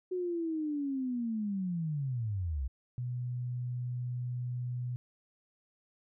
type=linear sweep; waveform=sine; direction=down; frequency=370 to 60 Hz; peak=-31 dBFS; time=0.11-2.68 s; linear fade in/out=10 ms
type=tone; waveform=sine; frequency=123.47 Hz; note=B2; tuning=in tune; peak=-33 dBFS; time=2.98-4.96 s; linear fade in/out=0 ms
effects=none